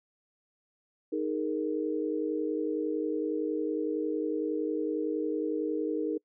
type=chord; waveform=sine; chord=D# suspended fourth; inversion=none; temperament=equal; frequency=311.1 / 415.3 / 466.2 Hz; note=D#4 / G#4 / A#4; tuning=0 / 0 / 0 cents; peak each=-31 / -34 / -33 dBFS; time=1.12-6.18 s; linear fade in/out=10 ms; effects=noise-tail reverb RT60 0.1 s tail -26 dB re dry